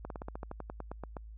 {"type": "slowing click train", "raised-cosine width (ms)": 1, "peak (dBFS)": -26, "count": 14, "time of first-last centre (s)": [0.05, 1.168], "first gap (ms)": 52, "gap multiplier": 1.08, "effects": ["added 54 Hz sine -45 dBFS peak until 1.37 s"]}